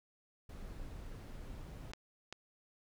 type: noise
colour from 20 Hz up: brown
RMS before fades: -47 dBFS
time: 0.49-1.92 s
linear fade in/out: 5 ms
type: clicks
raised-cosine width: 0.2 ms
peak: -27 dBFS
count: 2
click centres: 1.935 / 2.326 s
effects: none